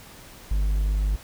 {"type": "tone", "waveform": "triangle", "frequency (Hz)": 50.5, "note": "G#1", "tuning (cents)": -48, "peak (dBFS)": -18, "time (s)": [0.51, 1.16], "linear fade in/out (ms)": 5, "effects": ["pink hiss -46 dBFS RMS until 1.23 s"]}